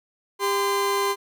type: tone pair together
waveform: 40% pulse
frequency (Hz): 398.3 / 1027.1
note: G4 / C6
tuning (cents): +28 / -32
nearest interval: octave + major third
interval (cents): 1640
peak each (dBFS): -23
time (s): 0.39-1.16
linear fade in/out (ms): 50
effects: none